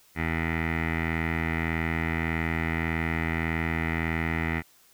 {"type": "tone with low-pass filter", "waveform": "15% pulse", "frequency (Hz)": 81.7, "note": "E2", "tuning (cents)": -15, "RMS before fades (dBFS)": -28, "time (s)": [0.15, 4.63], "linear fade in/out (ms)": 50, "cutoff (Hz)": 2100, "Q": 8.2, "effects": ["white hiss -59 dBFS RMS until 4.93 s"]}